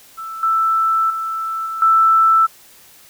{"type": "tone with level steps", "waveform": "sine", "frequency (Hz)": 1324, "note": "E6", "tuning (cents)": 7, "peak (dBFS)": [-26, -13, -20, -22, -9], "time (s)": [0.17, 2.47], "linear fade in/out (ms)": 20, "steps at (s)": [0.43, 1.1, 1.66, 1.82], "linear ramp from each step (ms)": 2, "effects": ["white hiss -46 dBFS RMS until 3.09 s"]}